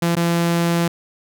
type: tone with dropouts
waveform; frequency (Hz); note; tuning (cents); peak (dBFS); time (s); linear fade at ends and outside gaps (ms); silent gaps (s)
sawtooth; 170; F3; -46; -12; 0.02-0.88; 5; 0.154-0.166
effects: none